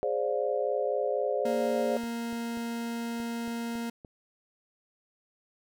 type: chord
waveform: sine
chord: D half-diminished seventh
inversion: second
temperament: equal with one note detuned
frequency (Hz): 415.3 / 523.3 / 587.3 / 706.2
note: Ab4 / C5 / D5 / F5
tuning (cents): 0 / 0 / 0 / +19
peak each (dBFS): -32 / -30 / -31 / -36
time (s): 0.03-1.97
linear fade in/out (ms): 0
type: tone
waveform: 40% pulse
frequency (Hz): 233.1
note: A#3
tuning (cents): 0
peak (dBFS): -31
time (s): 1.45-3.9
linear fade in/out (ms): 5
type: clicks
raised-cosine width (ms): 2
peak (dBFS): -33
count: 7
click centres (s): 2.036 / 2.328 / 2.573 / 3.201 / 3.478 / 3.754 / 4.048
effects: none